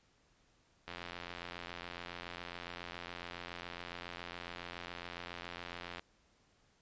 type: click train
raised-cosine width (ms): 0.3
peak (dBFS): -27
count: 447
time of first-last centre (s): 0.88-5.995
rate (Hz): 87.2
effects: pink hiss -71 dBFS RMS until 6.81 s + resampled to 16000 Hz